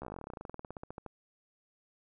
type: slowing click train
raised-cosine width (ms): 1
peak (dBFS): -28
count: 28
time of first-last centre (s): 0.02-1.063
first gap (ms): 14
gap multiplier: 1.07
effects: none